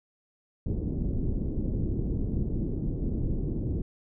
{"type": "low-pass noise", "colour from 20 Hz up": "pink", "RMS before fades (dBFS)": -29, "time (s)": [0.66, 3.82], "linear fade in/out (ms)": 5, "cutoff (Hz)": 350, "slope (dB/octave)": 24, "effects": []}